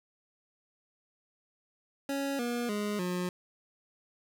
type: tone with pitch steps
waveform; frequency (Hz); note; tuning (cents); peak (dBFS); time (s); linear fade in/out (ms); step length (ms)
25% pulse; 277.2 / 239.9 / 207.7 / 179.74; C#4 / A#3 / G#3 / F#3; 0 / +50 / 0 / -50; -27; 2.09-3.29; 2; 300
effects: none